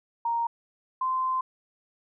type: tone pair in turn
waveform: sine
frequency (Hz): 932.3 / 1036.5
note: A#5 / C6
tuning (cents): 0 / -17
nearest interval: major second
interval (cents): 183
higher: second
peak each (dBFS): -24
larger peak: neither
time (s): 0.25-0.47 / 1.01-1.41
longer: second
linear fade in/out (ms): 5
effects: none